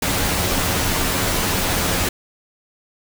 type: noise with comb filter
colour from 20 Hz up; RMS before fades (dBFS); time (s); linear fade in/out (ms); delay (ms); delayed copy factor
pink; -20; 0.02-2.09; 5; 11; +0.55
effects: none